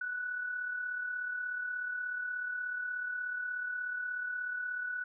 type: tone with amplitude modulation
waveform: sine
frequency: 1480 Hz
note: F#6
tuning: in tune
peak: -32 dBFS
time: 0.01-5.04 s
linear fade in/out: 5 ms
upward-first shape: sine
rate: 36.6 Hz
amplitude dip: 45%
effects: none